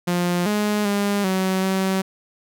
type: tone with pitch steps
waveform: sawtooth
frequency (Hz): 176.3 / 209 / 202.5 / 188.4 / 190.5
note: F3 / G#3 / G#3 / F#3 / G3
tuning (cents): +17 / +11 / -43 / +32 / -49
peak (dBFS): -15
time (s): 0.07-2.02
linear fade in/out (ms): 10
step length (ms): 390
effects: none